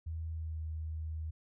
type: tone with pitch glide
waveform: sine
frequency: 80.8 to 79.05 Hz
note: E2 to D#2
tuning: -34 to +28 cents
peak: -36 dBFS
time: 0.06-1.31 s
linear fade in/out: 10 ms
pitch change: -38 cents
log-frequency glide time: 0.3-0.6 s
effects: none